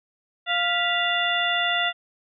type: harmonic tone with a mistuned harmonic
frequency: 698.5 Hz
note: F5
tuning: in tune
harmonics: 1 / 2 / 3 / 4 / 5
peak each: -27 / -27 / -27 / -27 / -27 dBFS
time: 0.46-1.93 s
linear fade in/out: 50 ms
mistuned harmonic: 3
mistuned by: -110 cents
effects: none